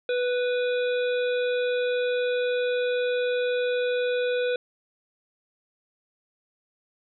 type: harmonic tone with a mistuned harmonic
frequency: 493.9 Hz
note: B4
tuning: in tune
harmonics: 1 / 3 / 5 / 7 / 8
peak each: -23 / -33 / -37 / -40 / -41 dBFS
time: 0.09-4.56 s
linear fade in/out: 2 ms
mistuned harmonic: 8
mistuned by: -34 cents
effects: none